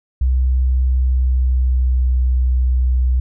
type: tone with pitch glide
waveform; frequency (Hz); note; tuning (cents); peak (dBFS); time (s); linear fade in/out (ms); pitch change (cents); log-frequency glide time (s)
sine; 63.9 to 62.91; C2 to B1; -40 to +33; -12; 0.21-3.2; 5; -27; 0.92-2.19
effects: none